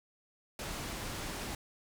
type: low-pass noise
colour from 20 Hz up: pink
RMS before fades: -40 dBFS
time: 0.59-1.55 s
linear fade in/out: 2 ms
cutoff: 11000 Hz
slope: 12 dB/octave
effects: none